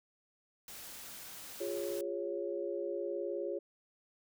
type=noise; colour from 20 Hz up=white; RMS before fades=-48 dBFS; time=0.68-2.01 s; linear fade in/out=2 ms
type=chord; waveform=sine; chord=Db major; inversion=first; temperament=equal with one note detuned; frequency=349.2 / 408.6 / 554.4 Hz; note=F4 / Ab4 / Db5; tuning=0 / -28 / 0 cents; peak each=-39 dBFS; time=1.6-3.59 s; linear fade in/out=10 ms
effects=none